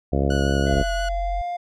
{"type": "harmonic tone", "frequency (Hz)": 69.3, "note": "C#2", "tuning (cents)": 0, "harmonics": [1, 2, 3, 4, 5, 6, 7, 8, 9, 10], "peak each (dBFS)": [-22, -25, -27, -28, -29, -30, -30, -31, -32, -32], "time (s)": [0.12, 0.83], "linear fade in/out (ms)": 10}
{"type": "tone with vibrato", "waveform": "sawtooth", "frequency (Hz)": 1467, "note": "F#6", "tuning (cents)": -15, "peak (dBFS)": -25, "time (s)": [0.3, 1.09], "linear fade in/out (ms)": 5, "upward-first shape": "triangle", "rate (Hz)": 5.9, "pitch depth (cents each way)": 17}
{"type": "tone with pitch glide", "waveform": "triangle", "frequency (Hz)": [679, 702.9], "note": ["F5", "F5"], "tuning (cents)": [-49, 11], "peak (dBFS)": -23, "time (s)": [0.66, 1.57], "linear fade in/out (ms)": 10, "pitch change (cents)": 60, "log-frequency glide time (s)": [0.96, 1.45]}
{"type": "tone", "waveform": "sine", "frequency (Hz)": 44.42, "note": "F1", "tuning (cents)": 30, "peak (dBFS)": -24, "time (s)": [0.72, 1.42], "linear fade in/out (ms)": 10}
{"effects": ["low-pass 7000 Hz 12 dB/octave"]}